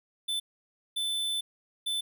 square tone bursts at uneven times, 3520 Hz, A7, in tune, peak -29 dBFS, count 3, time 0.28-0.4 / 0.96-1.41 / 1.86-2.01 s, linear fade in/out 10 ms, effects none

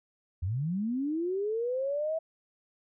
sine linear sweep, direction up, 80 to 654 Hz, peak -28 dBFS, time 0.42-2.19 s, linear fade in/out 10 ms, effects none

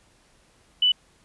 sine tone, 2981 Hz, F#7, 12 cents sharp, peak -16 dBFS, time 0.82-0.92 s, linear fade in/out 5 ms, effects pink hiss -60 dBFS RMS until 1.24 s + resampled to 24000 Hz

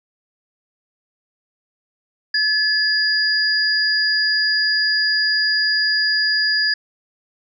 sine tone pair together, 1719 / 4865 Hz, A6 / D#8, -41 / -40 cents, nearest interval octave + tritone, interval 1801 cents, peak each -18 dBFS, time 2.34-6.74 s, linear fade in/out 5 ms, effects none

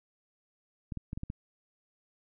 clicks, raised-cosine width 5 ms, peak -24 dBFS, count 6, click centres 0.922 / 0.973 / 1.131 / 1.175 / 1.234 / 1.301 s, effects none

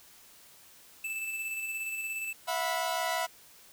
square tone with tremolo, 2637 Hz, E7, in tune, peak -33 dBFS, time 1.04-2.33 s, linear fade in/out 5 ms, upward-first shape square, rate 17 Hz, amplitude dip 30%
sawtooth chord, E suspended second, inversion none, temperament equal with one note detuned, 659.3 / 725.2 / 987.8 Hz, E5 / F#5 / B5, 0 / -35 / 0 cents, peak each -30 dBFS, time 2.47-3.27 s, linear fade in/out 20 ms
effects white hiss -56 dBFS RMS until 3.72 s

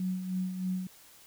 sine tone with tremolo, 185 Hz, F#3, in tune, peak -28 dBFS, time 0-0.87 s, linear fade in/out 2 ms, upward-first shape sine, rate 3.2 Hz, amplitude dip 55%, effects white hiss -56 dBFS RMS until 1.26 s

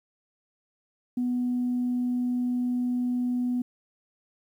sine tone, 246.9 Hz, B3, in tune, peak -23 dBFS, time 1.17-3.62 s, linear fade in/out 5 ms, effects tanh soft clip ceiling -20 dBFS + 10-bit

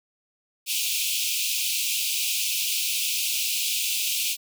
pink high-pass noise, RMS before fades -26 dBFS, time 0.66-4.37 s, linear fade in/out 50 ms, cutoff 2400 Hz, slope 96 dB/octave, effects none

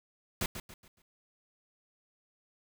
pink noise with echo, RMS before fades -32 dBFS, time 0.41-0.46 s, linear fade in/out 2 ms, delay 140 ms, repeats 4, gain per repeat -9 dB, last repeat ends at 1.02 s, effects none

